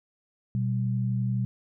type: tone pair together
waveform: sine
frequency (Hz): 122.3 / 194.14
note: B2 / G3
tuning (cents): -16 / -16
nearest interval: minor sixth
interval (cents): 800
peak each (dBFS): -25 / -30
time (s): 0.55-1.45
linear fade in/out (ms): 0
effects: none